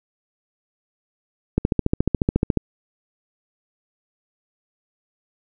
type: click train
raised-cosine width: 3 ms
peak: -4 dBFS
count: 15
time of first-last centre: 1.58-2.573 s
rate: 14.1 Hz
effects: none